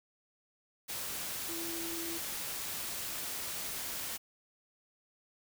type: tone in noise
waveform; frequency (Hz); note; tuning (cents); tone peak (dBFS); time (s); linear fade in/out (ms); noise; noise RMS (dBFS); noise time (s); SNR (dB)
sine; 333.6; E4; +21; -41; 1.48-2.19; 20; white; -39; 0.88-4.18; -5
effects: none

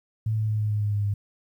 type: tone with pitch steps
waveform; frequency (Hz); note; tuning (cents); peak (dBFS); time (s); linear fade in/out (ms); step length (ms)
sine; 109.8 / 108.6 / 107.42 / 106.24 / 105.08 / 103.94 / 102.8 / 101.68; A2 / A2 / A2 / G#2 / G#2 / G#2 / G#2 / G#2; -3 / -22 / -41 / +40 / +21 / +2 / -17 / -36; -22; 0.26-1.14; 5; 110
effects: 10-bit

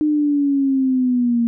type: linear sweep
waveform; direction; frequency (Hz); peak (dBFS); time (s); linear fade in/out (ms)
sine; down; 305.5 to 231.3; -14; 0.01-1.47; 0
effects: none

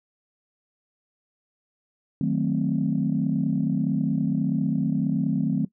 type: chord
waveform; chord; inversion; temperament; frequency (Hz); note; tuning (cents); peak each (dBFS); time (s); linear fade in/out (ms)
sine; D# diminished seventh; none; equal; 155.56 / 185 / 220 / 261.6; D#3 / F#3 / A3 / C4; 0 / 0 / 0 / 0; -26; 2.21-5.65; 2
effects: noise-tail reverb RT60 0.1 s tail -19 dB re dry + tanh soft clip ceiling -12 dBFS

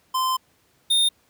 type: tone pair in turn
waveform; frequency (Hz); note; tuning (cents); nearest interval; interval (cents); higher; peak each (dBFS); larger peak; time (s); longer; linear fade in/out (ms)
square; 1035 / 3650; C6 / A#7; -19 / -37; octave + minor seventh; 2182; second; -21 / -17; second; 0.14-0.37 / 0.9-1.09; first; 10
effects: pink hiss -62 dBFS RMS until 1.29 s + high-pass 80 Hz 12 dB/octave

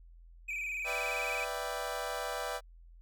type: tone with vibrato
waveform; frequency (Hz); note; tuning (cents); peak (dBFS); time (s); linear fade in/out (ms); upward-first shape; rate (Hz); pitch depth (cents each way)
triangle; 2418; D7; +50; -33; 0.48-1.45; 10; square; 19; 64
type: chord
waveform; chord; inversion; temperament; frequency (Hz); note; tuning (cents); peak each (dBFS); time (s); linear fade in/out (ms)
25% pulse; E minor seventh; second; equal; 493.9 / 587.3 / 659.3 / 784; B4 / D5 / E5 / G5; 0 / 0 / 0 / 0; -37; 0.84-2.61; 50
effects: added 42 Hz sine -52 dBFS peak until 3.01 s

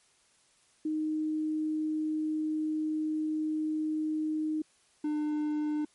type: tone pair in turn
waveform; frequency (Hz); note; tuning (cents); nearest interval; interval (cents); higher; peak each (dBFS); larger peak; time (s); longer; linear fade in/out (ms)
sine / triangle; 310 / 301; D#4 / D4; -6 / +43; minor second; 51; first; -28 / -26; second; 0.85-4.62 / 5.04-5.85; first; 5
effects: white hiss -66 dBFS RMS until 5.94 s + MP3 48 kbps

